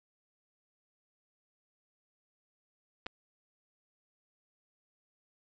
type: clicks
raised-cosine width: 0.3 ms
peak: -27 / -21 dBFS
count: 2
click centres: 3.062 / 3.066 s
effects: resampled to 16000 Hz